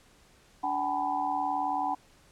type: tone cluster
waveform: sine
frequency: 289.8 / 763 / 842 / 995 Hz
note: D4 / G5 / G#5 / B5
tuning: -23 / -47 / +24 / +13 cents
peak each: -38 / -30 / -33 / -33 dBFS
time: 0.63-1.95 s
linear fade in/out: 10 ms
effects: pink hiss -60 dBFS RMS until 2.31 s + low-pass 10000 Hz 12 dB/octave